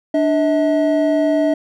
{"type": "tone pair together", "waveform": "triangle", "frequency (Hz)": [295.3, 640], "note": ["D4", "D#5"], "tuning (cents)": [10, 49], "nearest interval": "octave + minor second", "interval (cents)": 1339, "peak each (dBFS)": -14, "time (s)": [0.14, 1.54], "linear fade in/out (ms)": 5, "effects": []}